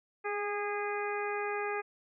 harmonic tone with a mistuned harmonic, 410 Hz, G#4, 22 cents flat, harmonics 1 / 2 / 3 / 4 / 5 / 6, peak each -35 / -38 / -40 / -41 / -42 / -43 dBFS, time 0.24-1.82 s, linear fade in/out 20 ms, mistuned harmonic 1, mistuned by +16 cents, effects none

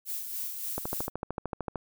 violet noise with tremolo, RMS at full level -34 dBFS, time 0.05-1.1 s, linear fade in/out 50 ms, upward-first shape sine, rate 3.5 Hz, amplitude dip 45%
click train, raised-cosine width 1 ms, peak -18 dBFS, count 14, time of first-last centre 0.78-1.757 s, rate 13.3 Hz
effects none

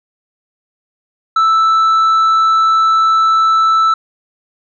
sine tone with tanh clipping, 1318.5 Hz, E6, in tune, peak -9 dBFS, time 1.36-3.94 s, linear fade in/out 5 ms, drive 4 dB, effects none

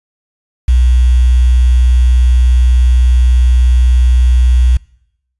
sine tone with quantisation, 61.74 Hz, B1, in tune, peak -5 dBFS, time 0.68-4.77 s, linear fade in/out 5 ms, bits 5, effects noise-tail reverb RT60 0.8 s tail -24 dB re dry + resampled to 24000 Hz

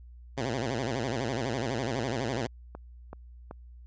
10% pulse tone with vibrato, 123.47 Hz, B2, in tune, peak -21 dBFS, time 0.37-2.47 s, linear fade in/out 10 ms, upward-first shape sine, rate 12 Hz, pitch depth 200 cents each way
click train, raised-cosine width 1 ms, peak -26 dBFS, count 5, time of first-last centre 1.99-3.511 s, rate 2.63 Hz
effects added 60 Hz sine -46 dBFS peak until 3.86 s + resampled to 16000 Hz

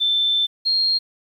sine tone pair in turn, 3542 / 4228 Hz, A7 / C8, +11 / +17 cents, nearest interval minor third, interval 306 cents, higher second, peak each -16 dBFS, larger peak neither, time 0-0.47 / 0.65-0.99 s, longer first, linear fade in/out 20 ms, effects 9-bit

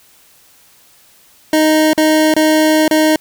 25% pulse tone with dropouts, 311.1 Hz, D#4, in tune, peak -5 dBFS, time 1.53-3.16 s, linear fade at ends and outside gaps 2 ms, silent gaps 1.933-1.977 / 2.34-2.364 / 2.88-2.91 s, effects white hiss -48 dBFS RMS until 3.2 s

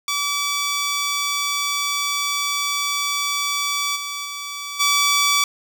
10% pulse tone with level steps, 1150 Hz, D6, 37 cents flat, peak -12 / -18 / -20 / -7 dBFS, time 0.08-5.44 s, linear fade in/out 2 ms, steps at 3.95 / 4.24 / 4.79 s, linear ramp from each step 20 ms, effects none

